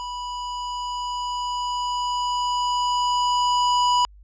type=tone with level ramp; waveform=square; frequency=983 Hz; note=B5; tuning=8 cents flat; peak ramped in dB=-30 to -17 dBFS; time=0-4.05 s; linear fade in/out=0 ms; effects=added 50 Hz sine -45 dBFS peak until 4.23 s + resampled to 16000 Hz